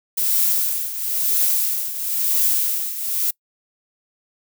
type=noise with tremolo; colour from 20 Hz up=violet; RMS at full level=-17 dBFS; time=0.17-3.31 s; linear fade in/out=10 ms; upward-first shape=triangle; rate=0.99 Hz; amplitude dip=75%; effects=noise-tail reverb RT60 0.1 s tail -25 dB re dry